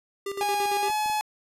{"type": "tone with tremolo", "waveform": "square", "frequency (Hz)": 397.3, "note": "G4", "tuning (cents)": 23, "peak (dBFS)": -29, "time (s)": [0.26, 0.91], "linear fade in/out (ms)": 5, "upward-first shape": "square", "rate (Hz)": 8.8, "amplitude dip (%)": 65}
{"type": "tone with pitch glide", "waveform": "45% pulse", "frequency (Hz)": [823, 851], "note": ["G#5", "G#5"], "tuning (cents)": [-16, 42], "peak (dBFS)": -24, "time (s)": [0.41, 1.21], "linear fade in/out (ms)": 0, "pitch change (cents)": 58, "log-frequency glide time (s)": [0.81, 0.91]}
{"type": "clicks", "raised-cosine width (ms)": 2, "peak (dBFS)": -33, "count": 3, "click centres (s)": [0.899, 1.06, 1.099]}
{"effects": ["resampled to 32000 Hz"]}